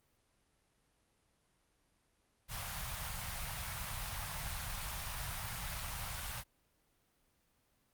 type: band-stop noise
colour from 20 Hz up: pink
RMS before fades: -41 dBFS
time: 2.48-6.44 s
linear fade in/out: 50 ms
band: 150 to 740 Hz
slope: 24 dB/octave
effects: pink hiss -75 dBFS RMS until 7.93 s + Opus 32 kbps